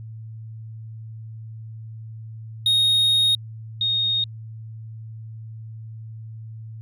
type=tone pair in turn; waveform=triangle / sine; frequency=3729 / 3715 Hz; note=A#7 / A#7; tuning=0 / -7 cents; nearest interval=unison; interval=7 cents; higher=first; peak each=-14 / -19 dBFS; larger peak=first; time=2.66-3.35 / 3.81-4.24 s; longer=first; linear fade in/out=2 ms; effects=added 111 Hz sine -34 dBFS peak until 6.81 s